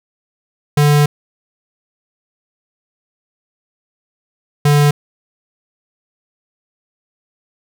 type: tone pair in turn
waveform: square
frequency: 146.83 / 145.98 Hz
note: D3 / D3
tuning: 0 / -10 cents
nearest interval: unison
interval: 10 cents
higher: first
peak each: -9 dBFS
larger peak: neither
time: 0.77-1.06 / 4.65-4.91 s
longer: first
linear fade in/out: 5 ms
effects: none